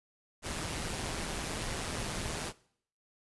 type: noise with amplitude modulation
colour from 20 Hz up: pink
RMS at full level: -34 dBFS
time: 0.42-2.53 s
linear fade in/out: 50 ms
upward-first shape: sine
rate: 160 Hz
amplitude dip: 60%
effects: noise-tail reverb RT60 0.6 s tail -20 dB re dry + resampled to 24000 Hz